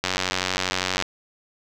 click train, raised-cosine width 0.2 ms, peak -5 dBFS, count 92, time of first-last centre 0.04-1.024 s, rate 92.5 Hz, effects none

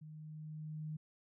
sine tone with level ramp, 154.4 Hz, D#3, 13 cents flat, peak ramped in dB -49 to -39 dBFS, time 0.01-0.97 s, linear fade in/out 10 ms, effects none

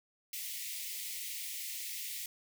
white high-pass noise, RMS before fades -41 dBFS, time 0.33-2.26 s, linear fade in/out 2 ms, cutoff 1900 Hz, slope 96 dB/octave, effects none

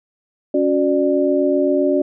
sine tone cluster, 278.9 / 366.5 / 593 Hz, C#4 / F#4 / D5, +11 / -16 / +17 cents, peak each -18 dBFS, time 0.54-2.02 s, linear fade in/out 5 ms, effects none

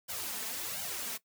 white noise with flanger, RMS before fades -38 dBFS, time 0.08-1.18 s, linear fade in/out 20 ms, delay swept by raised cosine 1.3 to 4.6 ms, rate 1.4 Hz, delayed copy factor +0.9, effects noise-tail reverb RT60 0.1 s tail -17 dB re dry + high-pass 80 Hz 12 dB/octave

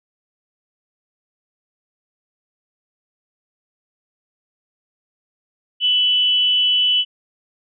sine tone with amplitude modulation, 2984 Hz, F#7, 14 cents sharp, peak -11 dBFS, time 5.8-7.05 s, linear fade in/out 50 ms, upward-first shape sine, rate 287 Hz, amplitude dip 50%, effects none

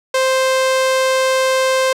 sawtooth tone, 523.3 Hz, C5, in tune, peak -9 dBFS, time 0.14-1.93 s, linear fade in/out 5 ms, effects low-pass 10000 Hz 12 dB/octave

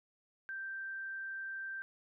sine tone, 1568 Hz, G6, in tune, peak -39 dBFS, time 0.49-1.82 s, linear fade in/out 0 ms, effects none

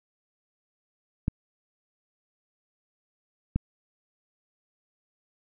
clicks, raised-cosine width 5 ms, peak -12 dBFS, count 2, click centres 1.281 / 3.56 s, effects none

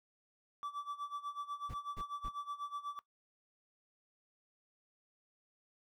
triangle tone with tremolo, 1158 Hz, D6, 25 cents flat, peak -35 dBFS, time 0.63-2.99 s, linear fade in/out 0 ms, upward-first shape sine, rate 8.1 Hz, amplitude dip 85%
brown noise bursts, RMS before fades -44 dBFS, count 3, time 1.69-2.292 s, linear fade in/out 10 ms, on 54 ms, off 220 ms
effects noise-tail reverb RT60 0.1 s tail -20 dB re dry

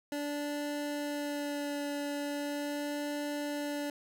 25% pulse tone with vibrato, 290 Hz, D4, 22 cents flat, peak -30 dBFS, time 0.12-3.9 s, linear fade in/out 2 ms, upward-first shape sine, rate 0.4 Hz, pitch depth 13 cents each way, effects none

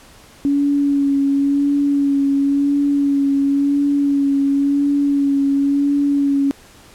sine tone with vibrato, 281.2 Hz, C#4, 25 cents sharp, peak -13 dBFS, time 0.45-6.51 s, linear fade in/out 0 ms, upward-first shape sine, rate 0.95 Hz, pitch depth 22 cents each way, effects pink hiss -45 dBFS RMS until 6.94 s + low-pass 12000 Hz 12 dB/octave

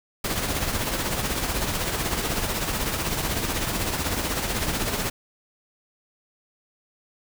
pink noise with tremolo, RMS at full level -24 dBFS, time 0.24-5.1 s, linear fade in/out 5 ms, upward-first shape triangle, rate 16 Hz, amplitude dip 55%, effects none

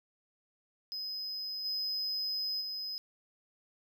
triangle tone with level steps, 5050 Hz, D#8, 25 cents sharp, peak -35 / -31 / -35 dBFS, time 0.92-2.98 s, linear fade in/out 0 ms, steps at 1.64 / 2.6 s, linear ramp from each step 20 ms, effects 12-bit

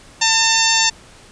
harmonic tone, 899 Hz, A5, 37 cents sharp, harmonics 1 / 2 / 3 / 4 / 5 / 6 / 7 / 8, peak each -21 / -21 / -21 / -21 / -21 / -21 / -21 / -21 dBFS, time 0.21-0.9 s, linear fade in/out 10 ms, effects pink hiss -44 dBFS RMS until 1.31 s + resampled to 22050 Hz

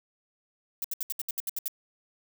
violet noise bursts, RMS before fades -31 dBFS, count 10, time 0.82-1.681 s, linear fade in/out 2 ms, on 24 ms, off 69 ms, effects none

